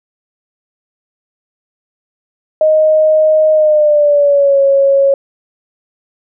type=tone with pitch glide; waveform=sine; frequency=622.3 to 551.2 Hz; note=D#5 to C#5; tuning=0 to -10 cents; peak=-6 dBFS; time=2.61-5.14 s; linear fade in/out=2 ms; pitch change=-210 cents; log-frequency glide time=3.53-4.6 s; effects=none